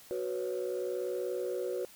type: chord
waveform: sine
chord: F# suspended fourth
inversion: none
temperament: equal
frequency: 370 / 493.9 / 554.4 Hz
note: F#4 / B4 / C#5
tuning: 0 / 0 / 0 cents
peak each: -34 / -35 / -38 dBFS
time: 0.11-1.85 s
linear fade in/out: 0 ms
effects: tanh soft clip ceiling -26 dBFS + white hiss -55 dBFS RMS until 1.95 s